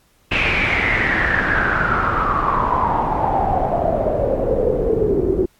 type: noise with low-pass filter sweep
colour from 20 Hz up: pink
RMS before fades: -18 dBFS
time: 0.31-5.46 s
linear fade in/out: 10 ms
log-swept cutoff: 2600 to 360 Hz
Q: 7.9
effects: pink hiss -58 dBFS RMS until 5.59 s + AAC 64 kbps